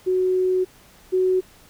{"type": "tone pair in turn", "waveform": "sine", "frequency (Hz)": [370, 371.4], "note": ["F#4", "F#4"], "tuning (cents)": [0, 7], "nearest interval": "unison", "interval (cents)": 7, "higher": "second", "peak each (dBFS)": [-17, -16], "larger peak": "second", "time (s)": [[0.06, 0.65], [1.12, 1.41]], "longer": "first", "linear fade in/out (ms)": 20, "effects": ["pink hiss -51 dBFS RMS until 1.69 s"]}